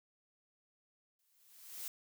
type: noise with exponential growth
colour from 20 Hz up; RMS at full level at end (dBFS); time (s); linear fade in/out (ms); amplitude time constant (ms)
blue; -41; 1.19-1.88; 2; 150
effects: none